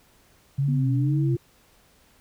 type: tone with vibrato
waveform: sine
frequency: 134.2 Hz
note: C3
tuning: 44 cents sharp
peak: -20 dBFS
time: 0.58-1.36 s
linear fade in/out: 10 ms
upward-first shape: sine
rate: 2.1 Hz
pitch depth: 110 cents each way
type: linear sweep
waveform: sine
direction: up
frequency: 240 to 347.5 Hz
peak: -27 dBFS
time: 0.68-1.37 s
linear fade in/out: 5 ms
effects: pink hiss -59 dBFS RMS until 2.2 s